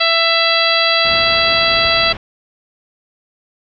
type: harmonic tone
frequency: 665 Hz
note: E5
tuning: 15 cents sharp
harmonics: 1 / 2 / 3 / 4 / 5 / 6 / 7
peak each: -19 / -19 / -19 / -19 / -19 / -19 / -19 dBFS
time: 0-2.13 s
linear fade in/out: 10 ms
type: low-pass noise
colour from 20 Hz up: pink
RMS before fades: -29 dBFS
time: 1.05-2.17 s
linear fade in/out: 2 ms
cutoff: 3500 Hz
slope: 24 dB/octave
effects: none